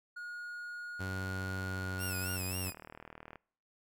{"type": "tone", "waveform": "triangle", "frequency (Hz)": 1440, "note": "F#6", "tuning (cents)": -47, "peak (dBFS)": -39, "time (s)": [0.16, 2.37], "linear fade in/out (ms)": 10}
{"type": "tone with pitch glide", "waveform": "sawtooth", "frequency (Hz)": [94.6, 92.49], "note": ["F#2", "F#2"], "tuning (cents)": [39, 0], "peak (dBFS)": -33, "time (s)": [0.99, 2.71], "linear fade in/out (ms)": 20, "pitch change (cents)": -39, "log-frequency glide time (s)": [1.54, 2.35]}
{"type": "tone with vibrato", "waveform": "5% pulse", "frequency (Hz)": 2637, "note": "E7", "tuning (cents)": 0, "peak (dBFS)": -30, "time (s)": [1.98, 2.74], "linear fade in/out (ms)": 50, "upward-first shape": "sine", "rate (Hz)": 3.7, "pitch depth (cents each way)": 110}
{"type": "click train", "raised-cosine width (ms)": 0.5, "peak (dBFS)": -32, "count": 28, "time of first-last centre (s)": [2.67, 3.357], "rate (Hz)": 39.3}
{"effects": ["noise-tail reverb RT60 0.6 s tail -26 dB re dry"]}